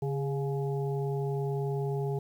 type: harmonic tone with a mistuned harmonic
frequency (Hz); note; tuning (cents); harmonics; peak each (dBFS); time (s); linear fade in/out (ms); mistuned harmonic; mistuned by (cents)
140.6; C#3; +25; 1 / 3 / 5 / 6; -30 / -33 / -44 / -43; 0.02-2.19; 5; 3; -46
effects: 10-bit